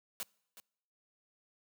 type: noise with echo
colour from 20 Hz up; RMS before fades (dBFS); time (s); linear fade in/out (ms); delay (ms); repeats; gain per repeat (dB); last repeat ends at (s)
white; -39; 0.2-0.23; 0; 370; 1; -14; 0.6
effects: noise-tail reverb RT60 0.8 s tail -26 dB re dry + high-pass 150 Hz 12 dB/octave